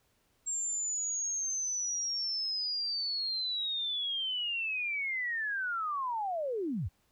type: linear sweep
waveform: sine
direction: down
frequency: 7480 to 63.1 Hz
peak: -31 dBFS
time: 0.46-6.89 s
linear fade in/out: 20 ms
effects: pink hiss -72 dBFS RMS until 7.11 s